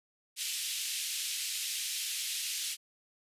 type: band-pass noise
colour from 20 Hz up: pink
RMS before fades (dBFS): -36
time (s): 0.36-2.77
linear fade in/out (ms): 50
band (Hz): 2700 to 13000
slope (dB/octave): 24
effects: resampled to 32000 Hz